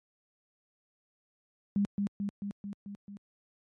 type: tone with echo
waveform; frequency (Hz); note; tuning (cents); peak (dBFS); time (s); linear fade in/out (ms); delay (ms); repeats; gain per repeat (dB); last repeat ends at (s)
sine; 201.6; G3; +49; -24; 1.76-1.85; 0; 220; 6; -3; 3.17
effects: high-pass 80 Hz 12 dB/octave + MP3 48 kbps